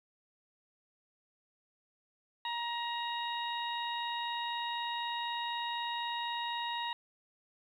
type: harmonic tone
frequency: 944 Hz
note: A#5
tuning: 22 cents sharp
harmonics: 1 / 2 / 3 / 4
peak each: -36 / -42 / -43 / -41 dBFS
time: 2.45-6.93 s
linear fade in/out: 2 ms
effects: 11-bit